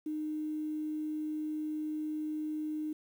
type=tone; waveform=sine; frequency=307 Hz; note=D#4; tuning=23 cents flat; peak=-33 dBFS; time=0.06-2.93 s; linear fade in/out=5 ms; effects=10-bit